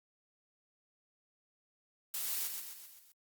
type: noise with echo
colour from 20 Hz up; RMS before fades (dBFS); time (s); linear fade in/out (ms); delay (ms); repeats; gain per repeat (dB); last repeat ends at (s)
blue; -37; 2.14-2.47; 2; 130; 5; -5; 3.12
effects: Opus 48 kbps